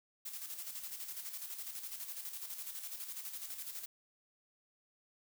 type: noise with tremolo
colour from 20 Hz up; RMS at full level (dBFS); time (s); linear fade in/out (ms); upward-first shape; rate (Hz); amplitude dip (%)
blue; -43; 0.25-3.86; 10; square; 12; 50
effects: none